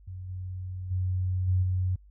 sine tone with level steps, 92.2 Hz, F#2, 6 cents flat, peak -36 / -33 / -25 / -21 / -24 dBFS, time 0.07-1.96 s, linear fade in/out 10 ms, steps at 0.28 / 0.9 / 1.47 / 1.62 s, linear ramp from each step 20 ms, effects added 50 Hz sine -51 dBFS peak until 2.1 s

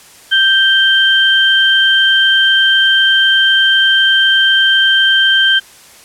sine tone pair together, 1568 / 3136 Hz, G6 / G7, 0 / 0 cents, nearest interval octave, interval 1200 cents, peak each -10 dBFS, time 0.31-5.6 s, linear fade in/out 20 ms, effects white hiss -40 dBFS RMS until 6.04 s + low-pass 11000 Hz 12 dB/octave

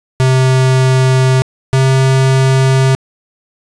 square tone pair in turn, 130.4 / 132.6 Hz, C3 / C3, -5 / +23 cents, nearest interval unison, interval 28 cents, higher second, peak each -8 dBFS, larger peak neither, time 0.2-1.42 / 1.73-2.95 s, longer neither, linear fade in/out 0 ms, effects resampled to 22050 Hz + 8-bit

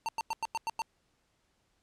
square tone bursts, 904 Hz, A5, 47 cents sharp, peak -31 dBFS, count 7, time 0.06-0.819 s, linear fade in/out 0 ms, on 27 ms, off 95 ms, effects pink hiss -74 dBFS RMS until 1.82 s + low-pass 9000 Hz 12 dB/octave

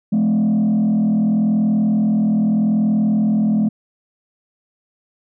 sine tone with frequency modulation, 213.7 Hz, G#3, 50 cents sharp, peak -11 dBFS, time 0.12-3.69 s, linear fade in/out 10 ms, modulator 40.8 Hz, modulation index 0.69, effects tanh soft clip ceiling -12 dBFS

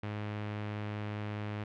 sawtooth tone with low-pass filter, 104.9 Hz, G#2, 18 cents sharp, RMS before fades -38 dBFS, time 0.03-1.64 s, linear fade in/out 5 ms, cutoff 2600 Hz, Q 1.3, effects none

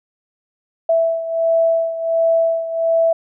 sine beating tone pair, 659.3 / 660.7 Hz, E5 / E5, 0 / +4 cents, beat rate 1.4 Hz, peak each -15 / -20 dBFS, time 0.89-3.13 s, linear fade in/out 5 ms, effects none

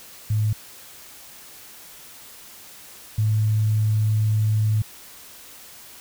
sine tone pair in turn, 107.4 / 107.85 Hz, A2 / A2, -41 / -34 cents, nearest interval unison, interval 7 cents, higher second, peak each -18 / -17 dBFS, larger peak second, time 0.3-0.53 / 3.18-4.82 s, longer second, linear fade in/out 5 ms, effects white hiss -44 dBFS RMS until 6 s

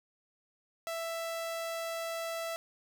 sawtooth tone, 662 Hz, E5, 7 cents sharp, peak -31 dBFS, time 0.87-2.56 s, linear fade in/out 0 ms, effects none

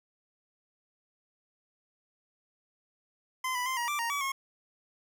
25% pulse tone with pitch steps, 1031 / 988 / 1042 / 951 / 1175 / 931 / 1141 / 1085 Hz, C6 / B5 / C6 / A#5 / D6 / A#5 / C#6 / C#6, -26 / 0 / -7 / +34 / +1 / -2 / +50 / -37 cents, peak -26 dBFS, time 3.44-4.32 s, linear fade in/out 5 ms, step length 110 ms, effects none

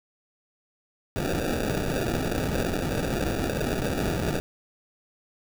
blue noise with sample-and-hold, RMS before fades -27 dBFS, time 1.16-4.4 s, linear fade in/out 0 ms, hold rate 1050 Hz, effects none

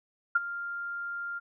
sine tone with ADSR envelope, 1396.9 Hz, F6, in tune, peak -18 dBFS, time 0.35-1.4 s, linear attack 8 ms, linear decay 27 ms, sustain -15 dB, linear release 25 ms, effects none

